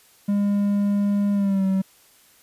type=tone with pitch glide; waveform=triangle; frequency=202.7 to 191.32 Hz; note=G#3 to G3; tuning=-42 to -42 cents; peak=-16 dBFS; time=0.28-1.82 s; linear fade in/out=10 ms; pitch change=-100 cents; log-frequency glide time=1.33-1.65 s; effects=white hiss -55 dBFS RMS until 2.42 s + resampled to 32000 Hz